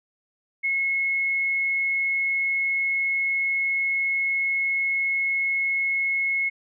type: tone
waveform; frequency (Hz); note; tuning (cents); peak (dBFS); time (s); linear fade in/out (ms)
sine; 2177; C#7; -32; -21; 0.63-6.5; 20
effects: none